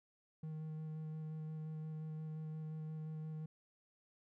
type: tone with vibrato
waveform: triangle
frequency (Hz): 156.4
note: D#3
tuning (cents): +9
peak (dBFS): -40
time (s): 0.43-3.46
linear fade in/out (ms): 5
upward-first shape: square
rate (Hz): 5.7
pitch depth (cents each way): 9
effects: none